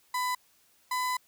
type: tone pair in turn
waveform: 35% pulse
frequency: 1000 / 1004.1 Hz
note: B5 / B5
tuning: +21 / +28 cents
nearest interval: unison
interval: 7 cents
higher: second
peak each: -26 dBFS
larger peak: neither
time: 0.14-0.35 / 0.91-1.17 s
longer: second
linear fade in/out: 5 ms
effects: white hiss -65 dBFS RMS until 1.27 s